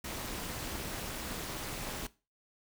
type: noise with amplitude modulation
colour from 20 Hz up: pink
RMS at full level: -36 dBFS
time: 0.04-2.07 s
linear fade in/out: 5 ms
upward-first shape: sine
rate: 271 Hz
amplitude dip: 80%
effects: noise-tail reverb RT60 0.3 s tail -19 dB re dry